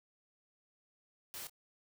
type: noise with echo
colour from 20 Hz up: white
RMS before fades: -45 dBFS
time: 1.34-1.47 s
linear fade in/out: 0 ms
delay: 26 ms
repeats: 1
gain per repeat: -14 dB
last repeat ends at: 1.496 s
effects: none